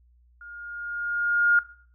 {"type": "tone with level ramp", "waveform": "sine", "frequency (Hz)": 1420, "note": "F6", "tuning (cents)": 28, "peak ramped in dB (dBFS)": [-41, -15], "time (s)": [0.41, 1.59], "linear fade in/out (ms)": 2, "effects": ["noise-tail reverb RT60 0.5 s tail -18 dB re dry", "added 60 Hz sine -56 dBFS peak until 1.94 s"]}